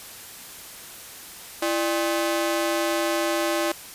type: ring-modulated tone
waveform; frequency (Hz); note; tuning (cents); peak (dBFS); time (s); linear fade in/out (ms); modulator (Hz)
sawtooth; 466.2; A#4; 0; -15; 1.62-3.72; 5; 130
effects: white hiss -41 dBFS RMS until 3.94 s + resampled to 32000 Hz